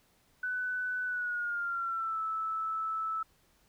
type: tone with pitch glide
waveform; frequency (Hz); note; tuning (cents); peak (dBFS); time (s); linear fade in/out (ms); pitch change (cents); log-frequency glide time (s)
sine; 1497 to 1310.8; F#6 to E6; +20 to -10; -31; 0.43-3.23; 5; -230; 1.05-2.2
effects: pink hiss -68 dBFS RMS until 3.68 s